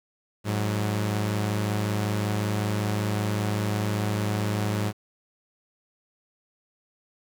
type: tone pair together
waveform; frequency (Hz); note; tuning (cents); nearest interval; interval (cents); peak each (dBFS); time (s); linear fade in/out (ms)
sawtooth; 105.22 / 185; G#2 / F#3; +23 / 0; minor seventh; 977; -21 / -28; 0.44-4.93; 50
effects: 9-bit